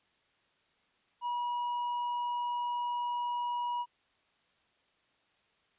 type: tone with tanh clipping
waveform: sine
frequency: 966 Hz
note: B5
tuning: 39 cents flat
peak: -32 dBFS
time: 1.21-3.86 s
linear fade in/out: 50 ms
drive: 4 dB
effects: white hiss -71 dBFS RMS until 5.78 s + resampled to 8000 Hz